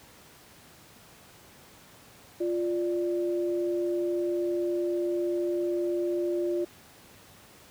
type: tone pair together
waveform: sine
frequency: 349.2 / 589.4 Hz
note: F4 / D5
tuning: 0 / +6 cents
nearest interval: major sixth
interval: 906 cents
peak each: -26 / -34 dBFS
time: 2.4-6.65 s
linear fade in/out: 10 ms
effects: pink hiss -53 dBFS RMS until 7.7 s + high-pass 80 Hz 12 dB/octave